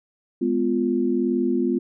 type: chord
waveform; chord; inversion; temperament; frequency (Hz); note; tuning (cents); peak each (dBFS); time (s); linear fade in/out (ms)
sine; F diminished; first; just; 209.5 / 251.4 / 349.2; Ab3 / Cb4 / F4; +15 / +31 / 0; -26 / -22 / -23; 0.41-1.79; 10
effects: none